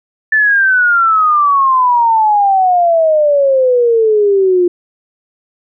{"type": "exponential sweep", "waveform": "sine", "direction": "down", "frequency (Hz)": [1766, 349.2], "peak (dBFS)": -7, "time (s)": [0.32, 4.68], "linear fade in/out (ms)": 5, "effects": []}